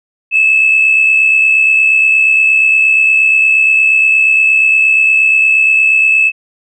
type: tone with amplitude modulation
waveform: sine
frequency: 2607 Hz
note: E7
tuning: 20 cents flat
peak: -3 dBFS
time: 0.31-6.32 s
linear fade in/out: 50 ms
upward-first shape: sine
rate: 68.5 Hz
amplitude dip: 50%
effects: tanh soft clip ceiling 0 dBFS